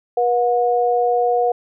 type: tone pair together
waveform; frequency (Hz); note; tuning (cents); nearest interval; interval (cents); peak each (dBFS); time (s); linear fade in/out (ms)
sine; 483.1 / 723; B4 / F#5; -38 / -40; perfect fifth; 698; -17; 0.17-1.52; 5
effects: none

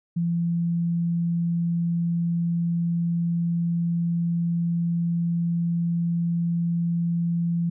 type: tone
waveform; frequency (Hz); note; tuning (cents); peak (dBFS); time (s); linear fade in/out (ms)
sine; 170; F3; -46; -21; 0.16-7.7; 10
effects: none

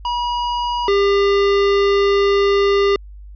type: tone pair in turn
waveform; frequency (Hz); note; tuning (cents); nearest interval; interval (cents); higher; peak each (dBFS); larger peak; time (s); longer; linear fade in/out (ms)
square; 965 / 400; B5 / G4; -40 / +35; octave + minor third; 1525; first; -19 / -13; second; 0.05-0.88 / 0.88-2.96; second; 2
effects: added 50 Hz sine -34 dBFS peak until 3.35 s + resampled to 11025 Hz

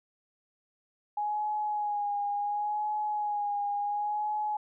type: tone with vibrato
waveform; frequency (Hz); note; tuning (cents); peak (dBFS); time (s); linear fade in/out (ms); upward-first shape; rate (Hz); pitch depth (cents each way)
sine; 830.6; G#5; 0; -28; 1.17-4.57; 5; sine; 0.7; 32
effects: none

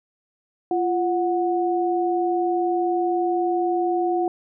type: tone pair together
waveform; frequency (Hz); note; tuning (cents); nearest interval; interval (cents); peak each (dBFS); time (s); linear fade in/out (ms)
sine; 346.1 / 734; F4 / F#5; -16 / -14; octave + minor second; 1302; -21 / -23; 0.71-4.28; 2
effects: none

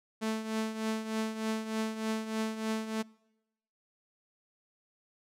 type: tone with tremolo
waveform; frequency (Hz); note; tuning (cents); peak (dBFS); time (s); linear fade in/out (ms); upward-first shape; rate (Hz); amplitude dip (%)
sawtooth; 220; A3; 0; -25; 0.21-3.03; 20; triangle; 3.3; 75
effects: noise-tail reverb RT60 0.9 s tail -25 dB re dry + low-pass 11000 Hz 12 dB/octave

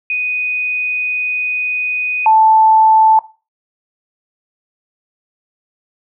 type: tone pair in turn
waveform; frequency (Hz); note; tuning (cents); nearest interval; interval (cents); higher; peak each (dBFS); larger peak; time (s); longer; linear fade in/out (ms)
sine; 2489 / 878.4; D#7 / A5; 0 / -3; octave + tritone; 1803; first; -15 / -6; second; 0.1-2.26 / 2.26-3.19; first; 2
effects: noise-tail reverb RT60 0.3 s tail -17 dB re dry

